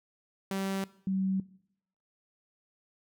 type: tone pair in turn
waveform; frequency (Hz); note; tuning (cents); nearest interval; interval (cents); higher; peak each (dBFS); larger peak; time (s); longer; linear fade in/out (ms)
sawtooth / sine; 193.7 / 190.81; G3 / G3; -20 / -46; unison; 26; first; -27; neither; 0.51-0.84 / 1.07-1.4; neither; 2
effects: noise-tail reverb RT60 0.7 s tail -19 dB re dry